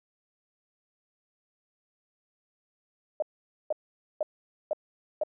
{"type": "tone bursts", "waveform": "sine", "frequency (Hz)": 611, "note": "D#5", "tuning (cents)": -32, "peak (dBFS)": -24, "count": 5, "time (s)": [3.2, 5.235], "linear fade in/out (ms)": 2, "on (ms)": 23, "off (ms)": 480, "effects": []}